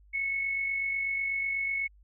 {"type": "tone with amplitude modulation", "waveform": "sine", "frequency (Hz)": 2200, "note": "C#7", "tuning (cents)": -14, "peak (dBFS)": -26, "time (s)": [0.13, 1.88], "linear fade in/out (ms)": 20, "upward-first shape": "sine", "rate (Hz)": 48.1, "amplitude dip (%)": 40, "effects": ["added 50 Hz sine -55 dBFS peak until 2.03 s"]}